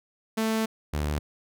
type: tone pair in turn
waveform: sawtooth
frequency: 221.4 / 74.35 Hz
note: A3 / D2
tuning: +11 / +22 cents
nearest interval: octave + perfect fifth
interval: 1889 cents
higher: first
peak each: -20 / -22 dBFS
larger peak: first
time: 0.37-0.66 / 0.93-1.19 s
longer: first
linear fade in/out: 10 ms
effects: none